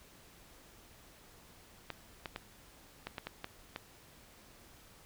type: clicks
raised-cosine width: 0.3 ms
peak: -23 dBFS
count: 8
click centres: 1.903 / 2.258 / 2.361 / 3.07 / 3.182 / 3.27 / 3.444 / 3.761 s
effects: pink hiss -59 dBFS RMS until 5.05 s